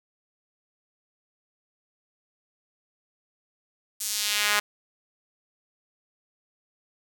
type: tone with high-pass filter sweep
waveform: sawtooth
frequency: 207.7 Hz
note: G#3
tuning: in tune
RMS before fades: -26 dBFS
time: 4-4.6 s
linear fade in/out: 10 ms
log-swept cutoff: 7900 to 1300 Hz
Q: 1.1
effects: none